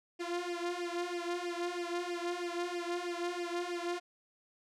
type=tone with flanger; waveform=sawtooth; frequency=349.2 Hz; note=F4; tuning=in tune; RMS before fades=-37 dBFS; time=0.19-4 s; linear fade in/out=20 ms; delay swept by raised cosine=0.37 to 2.87 ms; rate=3.1 Hz; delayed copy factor=+1; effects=low-pass 7000 Hz 12 dB/octave